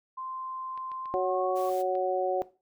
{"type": "tone with pitch glide", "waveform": "sine", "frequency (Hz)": [1042, 1116.8], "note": ["C6", "C#6"], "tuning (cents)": [-7, 13], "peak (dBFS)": -35, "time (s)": [0.17, 1.7], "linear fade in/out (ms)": 10, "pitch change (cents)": 120, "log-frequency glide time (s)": [1.01, 1.57]}
{"type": "clicks", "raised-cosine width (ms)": 0.3, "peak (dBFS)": -35, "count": 4, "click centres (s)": [0.776, 0.917, 1.057, 1.953]}
{"type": "harmonic tone", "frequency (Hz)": 185, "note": "F#3", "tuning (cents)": 0, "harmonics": [2, 3, 4], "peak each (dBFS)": [-29, -29, -29], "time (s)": [1.14, 2.42], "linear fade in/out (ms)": 0}
{"type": "noise", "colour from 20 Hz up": "white", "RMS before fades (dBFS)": -49, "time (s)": [1.55, 1.83], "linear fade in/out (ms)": 20}
{"effects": ["noise-tail reverb RT60 0.3 s tail -17 dB re dry"]}